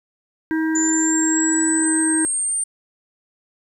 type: harmonic tone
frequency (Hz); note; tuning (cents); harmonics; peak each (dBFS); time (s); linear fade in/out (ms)
318.6; D#4; +41; 1 / 3 / 5 / 6; -18 / -33 / -28 / -36; 0.51-2.25; 0
type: linear sweep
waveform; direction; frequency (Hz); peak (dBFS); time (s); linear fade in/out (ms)
sine; up; 7040 to 8870; -19; 0.75-2.64; 5
effects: 9-bit